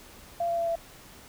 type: tone with pitch steps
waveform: sine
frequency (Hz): 686 / 680.9 / 675.8 / 670.7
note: F5 / F5 / E5 / E5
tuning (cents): -31 / -44 / +43 / +30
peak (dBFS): -25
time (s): 0.4-0.756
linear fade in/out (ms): 5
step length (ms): 89
effects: pink hiss -50 dBFS RMS until 1.28 s